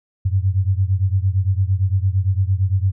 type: beating tone pair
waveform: sine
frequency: 92.4 / 101.2 Hz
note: F#2 / G#2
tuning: -2 / -44 cents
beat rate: 8.8 Hz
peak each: -17 / -19 dBFS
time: 0.25-2.92 s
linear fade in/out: 10 ms
effects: none